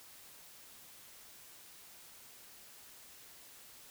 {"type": "silence", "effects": ["white hiss -56 dBFS RMS until 3.9 s"]}